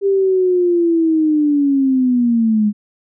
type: linear sweep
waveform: sine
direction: down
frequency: 398.9 to 205.4 Hz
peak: -11 dBFS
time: 0.01-2.73 s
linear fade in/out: 50 ms
effects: none